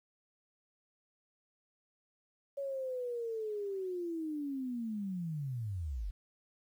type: linear sweep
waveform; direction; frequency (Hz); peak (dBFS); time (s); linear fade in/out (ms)
sine; down; 562 to 41.8; -35; 2.57-6.11; 10
effects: 11-bit